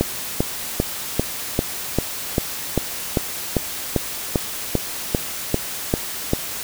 click train, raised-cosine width 2 ms, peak -3 dBFS, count 17, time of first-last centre 0.01-6.334 s, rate 2.53 Hz, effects white hiss -29 dBFS RMS until 6.63 s

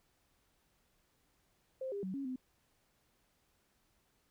sine tone with pitch steps, 524 / 402.2 / 188.3 / 275.6 / 256.6 Hz, C5 / G4 / F#3 / C#4 / C4, +2 / +44 / +31 / -10 / -34 cents, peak -37 dBFS, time 1.81-2.36 s, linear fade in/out 5 ms, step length 110 ms, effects pink hiss -75 dBFS RMS until 4.3 s

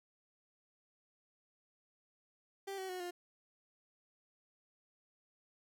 30% pulse tone with pitch steps, 392.2 / 378.8 / 365.9 / 353.5 Hz, G4 / F#4 / F#4 / F4, +1 / +41 / -19 / +21 cents, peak -38 dBFS, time 2.67-3.11 s, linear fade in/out 10 ms, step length 110 ms, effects none

